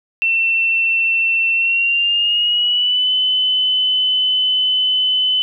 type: tone with pitch glide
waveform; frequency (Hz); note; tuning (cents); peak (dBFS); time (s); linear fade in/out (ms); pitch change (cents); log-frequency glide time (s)
sine; 2693 to 3023; E7 to F#7; +36 to +36; -13; 0.22-5.42; 0; +200; 1.53-3.12
effects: none